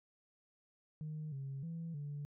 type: tone with pitch steps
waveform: sine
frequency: 154 / 136.6 / 165.6 / 145.1 Hz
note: D#3 / C#3 / E3 / D3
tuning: -17 / -25 / +8 / -21 cents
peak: -39 dBFS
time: 1.01-2.25 s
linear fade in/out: 0 ms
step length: 310 ms
effects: tanh soft clip ceiling -37 dBFS